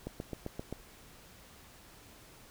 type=click train; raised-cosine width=2 ms; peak=-24 dBFS; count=6; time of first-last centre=0.07-0.726 s; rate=7.62 Hz; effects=pink hiss -56 dBFS RMS until 2.5 s